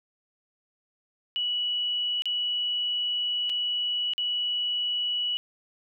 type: tone with dropouts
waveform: sine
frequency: 2940 Hz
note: F#7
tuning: 12 cents flat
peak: -25 dBFS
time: 1.36-5.37 s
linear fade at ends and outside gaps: 0 ms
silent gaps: 2.221-2.256 / 3.495-3.499 / 4.135-4.18 s
effects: none